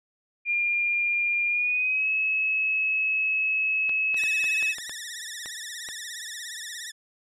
sine tone with pitch glide, 2405 to 2578 Hz, D7 to E7, +41 to -39 cents, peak -22 dBFS, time 0.45-4.75 s, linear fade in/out 50 ms, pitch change +120 cents, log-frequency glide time 1.48-2.09 s
clicks, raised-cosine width 0.3 ms, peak -23 dBFS, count 9, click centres 3.894 / 4.144 / 4.237 / 4.442 / 4.626 / 4.784 / 4.895 / 5.459 / 5.888 s
10% pulse tone with vibrato, 1831 Hz, A#6, 32 cents flat, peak -25 dBFS, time 4.16-6.92 s, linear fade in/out 20 ms, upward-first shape triangle, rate 17 Hz, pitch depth 130 cents each way
effects low-pass 10000 Hz 12 dB/octave

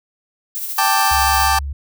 violet noise with tremolo, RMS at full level -24 dBFS, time 0.55-1.48 s, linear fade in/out 0 ms, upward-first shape sine, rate 14 Hz, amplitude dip 40%
sawtooth chord, G suspended second, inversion none, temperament just, 784 / 882 / 1176 Hz, G5 / A5 / D6, 0 / +4 / +2 cents, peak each -14 dBFS, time 0.78-1.59 s, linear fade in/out 5 ms
sine tone with vibrato, 69.9 Hz, C#2, 15 cents sharp, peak -22 dBFS, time 1.11-1.73 s, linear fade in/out 5 ms, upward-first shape triangle, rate 17 Hz, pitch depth 26 cents each way
effects none

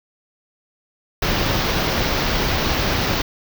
pink band-stop noise, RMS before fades -20 dBFS, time 1.22-3.22 s, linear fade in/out 5 ms, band 5900 to 15000 Hz, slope 48 dB/octave, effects none

